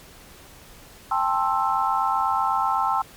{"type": "chord", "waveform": "sine", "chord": "A minor seventh", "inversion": "third", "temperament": "just", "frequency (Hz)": [792, 880, 1056, 1320], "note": ["G5", "A5", "C6", "E6"], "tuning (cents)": [18, 0, 16, 2], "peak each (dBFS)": -25, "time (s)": [1.11, 3.02], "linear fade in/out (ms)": 5, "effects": ["pink hiss -47 dBFS RMS until 3.16 s", "MP3 96 kbps"]}